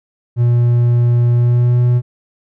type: tone with pitch glide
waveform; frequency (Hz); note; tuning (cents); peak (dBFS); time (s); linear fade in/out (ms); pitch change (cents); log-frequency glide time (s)
triangle; 120 to 122.31; B2 to B2; -49 to -16; -7; 0.36-2.02; 50; +33; 1.33-1.8
effects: none